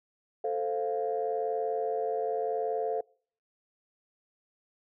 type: chord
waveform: sine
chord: F major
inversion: first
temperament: equal with one note detuned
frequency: 442.5 / 523.3 / 698.5 Hz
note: A4 / C5 / F5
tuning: +10 / 0 / 0 cents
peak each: -30 / -34 / -32 dBFS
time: 0.44-3.01 s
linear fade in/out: 5 ms
effects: noise-tail reverb RT60 0.5 s tail -26 dB re dry + tanh soft clip ceiling -19 dBFS